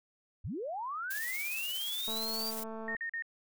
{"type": "linear sweep", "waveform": "sine", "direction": "up", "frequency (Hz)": [55.6, 4749], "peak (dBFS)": -35, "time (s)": [0.44, 2.51], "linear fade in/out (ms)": 10}
{"type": "noise with tremolo", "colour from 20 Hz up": "blue", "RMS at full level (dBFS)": -39, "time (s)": [1.1, 2.64], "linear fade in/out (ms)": 10, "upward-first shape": "sine", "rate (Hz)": 17, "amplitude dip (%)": 35}
{"type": "click train", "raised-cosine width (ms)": 1, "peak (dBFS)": -30, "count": 194, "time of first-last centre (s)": [2.08, 2.949], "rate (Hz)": 222}
{"type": "tone bursts", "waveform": "sine", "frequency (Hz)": 1840, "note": "A#6", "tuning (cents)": -23, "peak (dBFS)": -34, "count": 3, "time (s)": [2.88, 3.223], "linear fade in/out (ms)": 2, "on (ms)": 87, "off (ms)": 41}
{"effects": []}